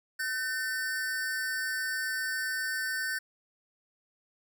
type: tone pair together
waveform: square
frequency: 1526 / 1798.6 Hz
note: G6 / A6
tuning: -47 / +38 cents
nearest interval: minor third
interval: 285 cents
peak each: -33 / -35 dBFS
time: 0.19-3.19 s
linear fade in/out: 10 ms
effects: none